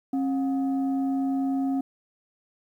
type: tone pair together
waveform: sine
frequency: 270 / 720.8 Hz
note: C#4 / F#5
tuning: -45 / -45 cents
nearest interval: octave + perfect fourth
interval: 1700 cents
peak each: -22 / -33 dBFS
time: 0.13-1.81 s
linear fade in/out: 5 ms
effects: tanh soft clip ceiling -19 dBFS + 10-bit